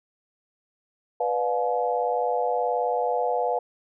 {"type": "chord", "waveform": "sine", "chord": "B diminished seventh", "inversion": "none", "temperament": "just", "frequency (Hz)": [493.9, 592.7, 711.2, 853.4], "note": ["B4", "D5", "F5", "Ab5"], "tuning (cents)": [0, 16, 31, 47], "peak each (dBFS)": [-26, -31, -26, -29], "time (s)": [1.2, 3.59], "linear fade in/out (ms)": 5, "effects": []}